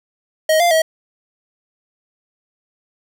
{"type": "tone with pitch steps", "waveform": "square", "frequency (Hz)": [629, 694, 641], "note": ["D#5", "F5", "E5"], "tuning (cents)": [19, -11, -49], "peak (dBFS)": -12, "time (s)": [0.49, 0.82], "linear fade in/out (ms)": 5, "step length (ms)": 110, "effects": []}